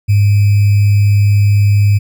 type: tone with sample-and-hold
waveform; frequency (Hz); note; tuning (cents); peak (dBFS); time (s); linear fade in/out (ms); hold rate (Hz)
sine; 102.1; G#2; -29; -6; 0.08-1.99; 20; 2450
effects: none